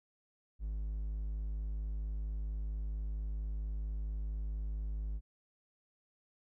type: tone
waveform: triangle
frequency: 52.2 Hz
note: G#1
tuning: 10 cents sharp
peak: -33 dBFS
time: 0.59-5.21 s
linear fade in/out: 50 ms
effects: none